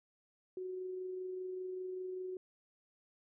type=tone with amplitude modulation; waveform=sine; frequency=370 Hz; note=F#4; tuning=in tune; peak=-38 dBFS; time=0.57-2.37 s; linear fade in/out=2 ms; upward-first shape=sine; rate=25.1 Hz; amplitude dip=25%; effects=none

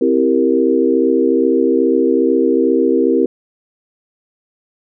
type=chord; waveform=sine; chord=C dominant seventh; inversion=none; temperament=equal; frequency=261.6 / 329.6 / 392 / 466.2 Hz; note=C4 / E4 / G4 / Bb4; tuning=0 / 0 / 0 / 0 cents; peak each=-16 dBFS; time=0.01-3.26 s; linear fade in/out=5 ms; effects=none

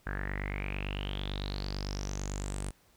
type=tone with low-pass filter sweep; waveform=sawtooth; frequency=48.94 Hz; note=G1; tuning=2 cents flat; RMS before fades=-36 dBFS; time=0.06-2.71 s; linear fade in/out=10 ms; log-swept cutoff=1600 to 9000 Hz; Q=9.5; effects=pink hiss -65 dBFS RMS until 2.96 s

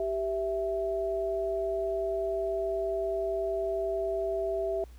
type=tone pair together; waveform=sine; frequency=390.2 / 659.3 Hz; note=G4 / E5; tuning=-8 / 0 cents; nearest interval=major sixth; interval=908 cents; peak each=-31 / -30 dBFS; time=0-4.84 s; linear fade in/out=2 ms; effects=added 60 Hz sine -46 dBFS peak until 4.98 s + pink hiss -62 dBFS RMS until 4.98 s

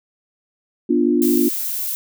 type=chord; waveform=sine; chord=B diminished; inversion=none; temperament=equal with one note detuned; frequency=244.2 / 293.7 / 349.2 Hz; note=B3 / D4 / F4; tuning=-19 / 0 / 0 cents; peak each=-18 dBFS; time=0.89-1.49 s; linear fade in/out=10 ms
type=noise; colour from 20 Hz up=violet; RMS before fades=-24 dBFS; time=1.22-1.95 s; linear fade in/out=0 ms
effects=none

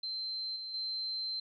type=tone with level steps; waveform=sine; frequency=4110 Hz; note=C8; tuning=32 cents flat; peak=-35 / -39 / -34 dBFS; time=0.03-1.4 s; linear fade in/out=5 ms; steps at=0.56 / 0.74 s; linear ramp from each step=2 ms; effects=none

